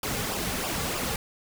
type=noise with flanger; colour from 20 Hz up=pink; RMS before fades=-30 dBFS; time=0.03-1.16 s; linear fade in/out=2 ms; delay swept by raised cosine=0.48 to 3.18 ms; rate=3.2 Hz; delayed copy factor=-0.65; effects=none